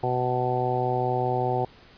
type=harmonic tone; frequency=125 Hz; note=B2; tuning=21 cents sharp; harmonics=1 / 2 / 3 / 4 / 5 / 6 / 7; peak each=-29 / -37 / -29 / -31 / -34 / -27 / -32 dBFS; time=0.03-1.65 s; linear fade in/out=5 ms; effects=pink hiss -52 dBFS RMS until 1.97 s + resampled to 11025 Hz